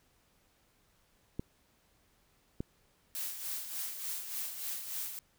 clicks, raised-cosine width 3 ms, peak -22 dBFS, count 2, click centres 1.395 / 2.605 s
blue noise with tremolo, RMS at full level -37 dBFS, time 3.15-5.19 s, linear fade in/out 0 ms, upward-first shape sine, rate 3.4 Hz, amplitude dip 55%
effects pink hiss -70 dBFS RMS until 5.38 s

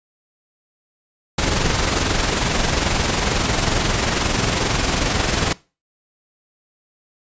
pink noise with amplitude modulation, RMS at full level -17 dBFS, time 1.38-5.53 s, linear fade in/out 5 ms, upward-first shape sine, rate 22.3 Hz, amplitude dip 45%, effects noise-tail reverb RT60 0.3 s tail -21 dB re dry + resampled to 16000 Hz

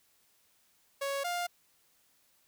sawtooth tone pair in turn, 555 / 703 Hz, C#5 / F5, +2 / +11 cents, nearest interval major third, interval 409 cents, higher second, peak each -28 dBFS, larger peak neither, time 1.01-1.24 / 1.24-1.47 s, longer neither, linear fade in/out 10 ms, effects white hiss -69 dBFS RMS until 2.47 s

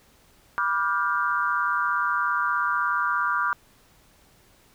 sine chord, G dominant seventh, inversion first, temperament just, 980 / 1176 / 1411.2 / 1568 Hz, B5 / D6 / F6 / G6, -14 / +2 / +18 / 0 cents, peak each -30 / -25 / -26 / -30 dBFS, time 0.58-3.53 s, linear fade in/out 0 ms, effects pink hiss -58 dBFS RMS until 4.74 s

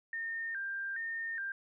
sine tone with vibrato, 1702 Hz, G#6, 42 cents sharp, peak -35 dBFS, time 0.13-1.52 s, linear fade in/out 2 ms, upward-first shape square, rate 1.2 Hz, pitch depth 120 cents each way, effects none

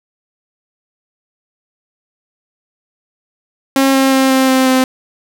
sawtooth tone with pitch steps, 270 / 267.8 / 265.7 / 263.5 / 261.4 / 259.3 Hz, C#4 / C4 / C4 / C4 / C4 / C4, -45 / +40 / +27 / +12 / -1 / -15 cents, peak -5 dBFS, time 3.76-4.84 s, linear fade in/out 2 ms, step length 180 ms, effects none

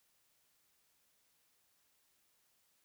silence, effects white hiss -75 dBFS RMS until 2.84 s

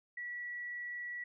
sine tone with frequency modulation, 1941 Hz, B6, 31 cents flat, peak -39 dBFS, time 0.17-1.24 s, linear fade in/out 5 ms, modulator 25.1 Hz, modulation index 0.26, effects none

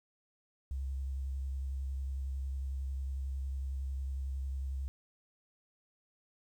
sine tone with vibrato, 67.1 Hz, C2, 44 cents sharp, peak -34 dBFS, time 0.71-4.88 s, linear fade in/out 0 ms, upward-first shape square, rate 11 Hz, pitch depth 21 cents each way, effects 11-bit

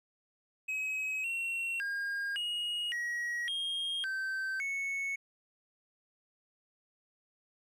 triangle tone with pitch steps, 2548 / 2727 / 1618 / 2881 / 1906 / 3236 / 1550 / 2207 Hz, D#7 / F7 / G#6 / F#7 / A#6 / G#7 / G6 / C#7, +41 / -42 / -46 / -47 / +38 / -46 / -20 / -8 cents, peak -31 dBFS, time 0.68-5.16 s, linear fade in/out 10 ms, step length 560 ms, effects none

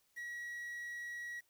triangle tone with quantisation, 1915 Hz, A#6, 46 cents sharp, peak -40 dBFS, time 0.16-1.41 s, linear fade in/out 20 ms, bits 10, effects white hiss -75 dBFS RMS until 1.49 s

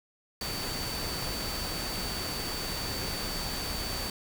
sine tone in noise, 4562 Hz, C#8, 49 cents sharp, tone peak -37 dBFS, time 0.41-4.1 s, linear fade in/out 2 ms, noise pink, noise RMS -35 dBFS, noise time 0.41-4.1 s, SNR -5 dB, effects none

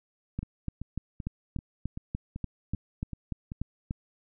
two click trains, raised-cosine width 5 ms, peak -24 / -19 dBFS, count 9 / 13, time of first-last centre 0.43-3.519 / 0.39-3.909 s, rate 2.59 / 3.41 Hz, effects none

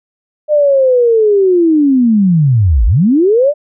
sine linear two-way sweep, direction down then up, 610 to 46.25 to 610 Hz, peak -6 dBFS, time 0.48-3.54 s, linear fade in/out 50 ms, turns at 2.86 s, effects none

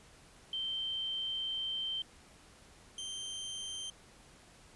sine / sawtooth tone pair in turn, 3121 / 3136 Hz, G7 / G7, -8 / 0 cents, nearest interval unison, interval 8 cents, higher second, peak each -34 / -36 dBFS, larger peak first, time 0.53-2.02 / 2.98-3.9 s, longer first, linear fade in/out 2 ms, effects pink hiss -59 dBFS RMS until 4.75 s + resampled to 24000 Hz

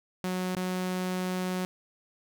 sawtooth tone with dropouts, 183.6 Hz, F#3, 13 cents flat, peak -25 dBFS, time 0.24-1.65 s, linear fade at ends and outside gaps 0 ms, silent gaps 0.551-0.567 s, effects none

